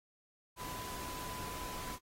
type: tone in noise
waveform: sine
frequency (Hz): 1000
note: B5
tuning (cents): +21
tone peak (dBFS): -45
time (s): 0.56-1.99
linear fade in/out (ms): 50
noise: pink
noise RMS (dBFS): -45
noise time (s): 0.56-1.99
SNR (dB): -3
effects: AAC 48 kbps